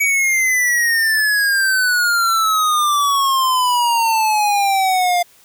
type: exponential sweep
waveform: square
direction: down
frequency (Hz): 2275 to 698.5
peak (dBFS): -14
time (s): 0-5.23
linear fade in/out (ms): 10
effects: white hiss -50 dBFS RMS until 5.44 s